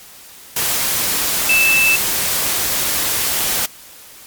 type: tone in noise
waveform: sine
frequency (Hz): 2637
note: E7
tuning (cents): 0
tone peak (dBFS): -11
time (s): 1.49-1.96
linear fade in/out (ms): 5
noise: white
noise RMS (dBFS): -18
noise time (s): 0.56-3.66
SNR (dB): +4
effects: white hiss -40 dBFS RMS until 4.26 s + MP3 96 kbps